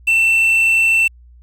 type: tone with quantisation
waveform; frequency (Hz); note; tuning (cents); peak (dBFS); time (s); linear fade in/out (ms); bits
triangle; 2682; E7; +29; -9; 0.07-1.08; 10; 6
effects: added 60 Hz sine -41 dBFS peak until 1.42 s